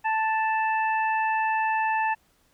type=harmonic tone; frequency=880 Hz; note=A5; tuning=in tune; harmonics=1 / 2 / 3; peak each=-23 / -29 / -33 dBFS; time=0.04-2.15 s; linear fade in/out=20 ms; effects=pink hiss -65 dBFS RMS until 2.53 s